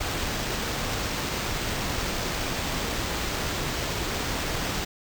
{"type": "noise with sample-and-hold", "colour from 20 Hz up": "pink", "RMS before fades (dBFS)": -29, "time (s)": [0, 4.85], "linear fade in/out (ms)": 10, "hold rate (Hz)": 11025, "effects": []}